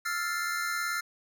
square chord, F major seventh, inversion third, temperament equal, 1318.5 / 1396.9 / 1760 / 2093 Hz, E6 / F6 / A6 / C7, 0 / 0 / 0 / 0 cents, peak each -38 / -33 / -37 / -38 dBFS, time 0.05-1.01 s, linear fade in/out 10 ms, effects none

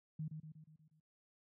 sine tone with echo, 155.56 Hz, D#3, in tune, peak -38 dBFS, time 0.19-0.28 s, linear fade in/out 5 ms, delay 120 ms, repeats 6, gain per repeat -5 dB, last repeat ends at 1 s, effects noise-tail reverb RT60 0.1 s tail -21 dB re dry + high-pass 100 Hz 12 dB/octave

